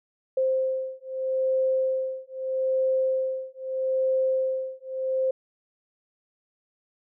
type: beating tone pair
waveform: sine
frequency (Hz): 523.3 / 524.09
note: C5 / C5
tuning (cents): 0 / +3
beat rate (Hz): 0.79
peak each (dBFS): -26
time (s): 0.37-5.31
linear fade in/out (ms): 5
effects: none